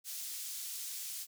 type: high-pass noise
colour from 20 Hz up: pink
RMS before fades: -42 dBFS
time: 0.04-1.27 s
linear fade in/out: 50 ms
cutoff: 5400 Hz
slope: 12 dB/octave
effects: none